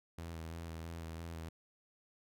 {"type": "tone with vibrato", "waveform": "sawtooth", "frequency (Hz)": 82.41, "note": "E2", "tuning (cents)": 0, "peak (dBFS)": -39, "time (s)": [0.18, 1.49], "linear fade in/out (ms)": 5, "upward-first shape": "square", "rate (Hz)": 3, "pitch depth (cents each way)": 23, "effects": []}